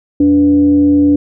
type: tone with frequency modulation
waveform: sine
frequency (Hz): 289.7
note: D4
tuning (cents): -24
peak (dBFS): -6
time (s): 0.2-1.16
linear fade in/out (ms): 5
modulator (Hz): 204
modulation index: 0.33
effects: none